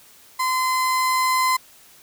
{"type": "tone with level ramp", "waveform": "35% pulse", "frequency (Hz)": 1028, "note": "C6", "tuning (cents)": -31, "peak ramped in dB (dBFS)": [-18, -15], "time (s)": [0.39, 1.57], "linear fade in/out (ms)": 10, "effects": ["white hiss -50 dBFS RMS until 2.02 s"]}